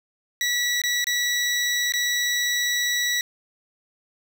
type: tone with dropouts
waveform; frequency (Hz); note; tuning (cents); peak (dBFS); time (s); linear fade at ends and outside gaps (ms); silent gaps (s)
20% pulse; 1945; B6; -27; -16; 0.41-3.21; 1; 0.817-0.837 / 1.043-1.069 / 1.922-1.937
effects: none